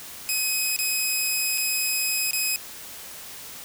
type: tone with dropouts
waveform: 10% pulse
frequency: 2530 Hz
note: D#7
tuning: 28 cents sharp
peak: -14 dBFS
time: 0.29-2.56 s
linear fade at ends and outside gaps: 0 ms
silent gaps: 0.763-0.789 / 1.576-1.58 / 2.309-2.332 s
effects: white hiss -40 dBFS RMS until 3.64 s